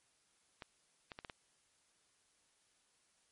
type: clicks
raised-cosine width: 0.3 ms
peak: -30 dBFS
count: 5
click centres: 0.622 / 1.118 / 1.189 / 1.248 / 1.298 s
effects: white hiss -74 dBFS RMS until 3.31 s + MP3 48 kbps